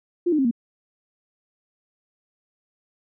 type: tone with pitch steps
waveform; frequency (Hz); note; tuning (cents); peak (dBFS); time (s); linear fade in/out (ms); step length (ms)
sine; 349.2 / 305.8 / 267.7 / 234.4; F4 / D#4 / C4 / A#3; 0 / -30 / +40 / +10; -17; 0.26-0.512; 10; 63
effects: none